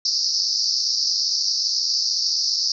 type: band-pass noise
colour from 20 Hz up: white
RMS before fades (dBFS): -22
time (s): 0.05-2.72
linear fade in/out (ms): 2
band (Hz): 4500 to 5600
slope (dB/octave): 96
effects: none